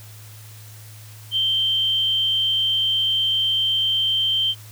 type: tone with amplitude modulation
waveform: sine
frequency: 3128 Hz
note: G7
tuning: 4 cents flat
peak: -16 dBFS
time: 1.31-4.55 s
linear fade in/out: 50 ms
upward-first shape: sine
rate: 236 Hz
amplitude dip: 30%
effects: added 107 Hz sine -40 dBFS peak until 4.71 s + white hiss -46 dBFS RMS until 4.71 s